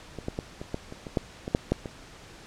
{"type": "clicks", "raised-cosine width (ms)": 2, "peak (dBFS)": [-22, -16, -16, -23, -16, -25, -23, -10, -18, -7, -9, -21], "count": 12, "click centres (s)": [0.187, 0.284, 0.389, 0.615, 0.744, 0.924, 1.068, 1.172, 1.479, 1.549, 1.72, 1.858], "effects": ["pink hiss -48 dBFS RMS until 2.46 s", "low-pass 7000 Hz 12 dB/octave"]}